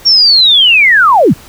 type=linear sweep; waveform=sine; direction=down; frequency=5588 to 85.1 Hz; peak=-3 dBFS; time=0.05-1.34 s; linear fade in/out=20 ms; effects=pink hiss -36 dBFS RMS until 1.48 s